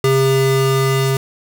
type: tone pair together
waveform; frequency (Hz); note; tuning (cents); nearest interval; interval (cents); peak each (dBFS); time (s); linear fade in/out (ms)
square; 134.32 / 402.5; C3 / G4; +46 / +46; octave + perfect fifth; 1900; -16; 0.04-1.17; 2
effects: none